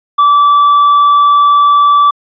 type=tone with tanh clipping; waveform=sine; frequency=1158 Hz; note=D6; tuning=25 cents flat; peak=-5 dBFS; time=0.18-2.11 s; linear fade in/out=10 ms; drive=3 dB; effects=resampled to 11025 Hz